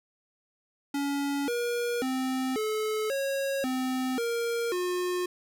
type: tone with pitch steps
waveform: square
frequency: 282.2 / 477.9 / 260.2 / 431.7 / 548 / 257.8 / 467.1 / 359.6 Hz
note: C#4 / A#4 / C4 / A4 / C#5 / C4 / A#4 / F#4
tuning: +31 / +43 / -9 / -33 / -20 / -26 / +3 / -49 cents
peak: -28 dBFS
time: 0.94-5.26 s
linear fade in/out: 5 ms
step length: 540 ms
effects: none